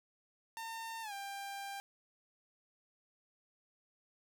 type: tone with pitch glide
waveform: sawtooth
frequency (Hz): 907 to 794.2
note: A#5 to G5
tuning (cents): -48 to +22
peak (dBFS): -38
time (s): 0.57-1.8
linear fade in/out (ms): 0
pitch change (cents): -230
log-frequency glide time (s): 1.02-1.13
effects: none